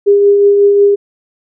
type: tone with tremolo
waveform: sine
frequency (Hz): 404.3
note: G#4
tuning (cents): -46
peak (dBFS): -3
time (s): 0.06-0.96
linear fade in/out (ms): 20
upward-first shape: triangle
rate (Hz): 5.5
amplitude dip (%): 35
effects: none